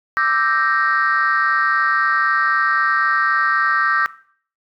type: chord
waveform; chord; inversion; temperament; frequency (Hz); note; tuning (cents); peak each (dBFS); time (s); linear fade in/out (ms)
sine; E half-diminished seventh; third; equal; 1174.7 / 1318.5 / 1568 / 1864.7; D6 / E6 / G6 / Bb6; 0 / 0 / 0 / 0; -19 / -20 / -18 / -20; 0.17-4.06; 0
effects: noise-tail reverb RT60 0.5 s tail -17 dB re dry + tanh soft clip ceiling -8 dBFS